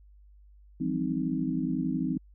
sine tone cluster, 165.5 / 178.5 / 197.5 / 259.6 / 310.1 Hz, E3 / F3 / G3 / C4 / D#4, +7 / +38 / +13 / -13 / -6 cents, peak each -34 / -37 / -35 / -30 / -33 dBFS, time 0.8-2.18 s, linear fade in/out 10 ms, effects added 50 Hz sine -52 dBFS peak until 2.34 s

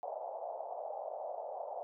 pink band-pass noise, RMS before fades -42 dBFS, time 0.03-1.83 s, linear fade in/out 0 ms, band 570 to 790 Hz, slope 48 dB/octave, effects none

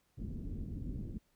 pink low-pass noise, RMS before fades -41 dBFS, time 0.17-1.19 s, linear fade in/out 20 ms, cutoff 290 Hz, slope 24 dB/octave, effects pink hiss -75 dBFS RMS until 1.35 s

